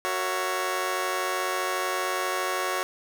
15% pulse chord, F# dominant seventh, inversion none, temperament just, 370 / 462.5 / 555 / 666 Hz, F#4 / A#4 / C#5 / E5, 0 / -14 / +2 / +18 cents, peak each -24 / -30 / -25 / -29 dBFS, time 0.05-2.83 s, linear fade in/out 0 ms, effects none

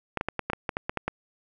clicks, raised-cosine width 0.5 ms, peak -12 dBFS, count 11, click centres 0.173 / 0.211 / 0.286 / 0.393 / 0.5 / 0.533 / 0.692 / 0.769 / 0.895 / 0.973 / 1.08 s, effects none

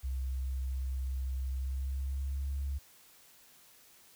sine tone with pitch glide, 65.41 to 69.22 Hz, C2 to C#2, 0 to -2 cents, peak -31 dBFS, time 0.03-2.79 s, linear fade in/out 20 ms, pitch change +98 cents, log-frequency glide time 1.45-2.5 s, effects tanh soft clip ceiling -28 dBFS + white hiss -60 dBFS RMS until 4.15 s

